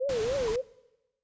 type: tone with vibrato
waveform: sine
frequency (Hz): 493.9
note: B4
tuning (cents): 0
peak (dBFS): -26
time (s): 0-0.62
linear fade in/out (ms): 20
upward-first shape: triangle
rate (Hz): 3.5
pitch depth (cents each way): 270
type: noise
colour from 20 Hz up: pink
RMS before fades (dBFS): -38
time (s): 0.09-0.56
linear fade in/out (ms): 2
type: tone with exponential decay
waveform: sine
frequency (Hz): 987.8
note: B5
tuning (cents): 0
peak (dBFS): -31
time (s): 0.48-0.56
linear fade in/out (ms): 0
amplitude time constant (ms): 17
effects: noise-tail reverb RT60 1.0 s tail -21 dB re dry + resampled to 16000 Hz